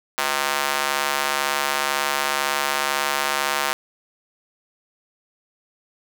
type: tone with high-pass filter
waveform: square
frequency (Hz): 71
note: C#2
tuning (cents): +42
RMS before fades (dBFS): -23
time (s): 0.18-3.73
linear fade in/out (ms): 0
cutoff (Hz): 1000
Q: 0.99
effects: none